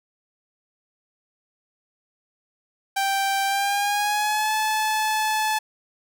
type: tone with pitch glide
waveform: sawtooth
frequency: 784 to 864.9 Hz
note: G5 to A5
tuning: 0 to -30 cents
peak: -17 dBFS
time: 2.96-5.59 s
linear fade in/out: 10 ms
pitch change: +170 cents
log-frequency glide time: 3.45-4.53 s
effects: none